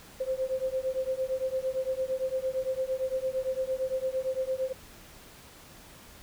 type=beating tone pair; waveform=sine; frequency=518 / 526.8 Hz; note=C5 / C5; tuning=-17 / +12 cents; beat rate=8.8 Hz; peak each=-31 dBFS; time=0.2-4.73 s; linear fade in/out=10 ms; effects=pink hiss -51 dBFS RMS until 6.22 s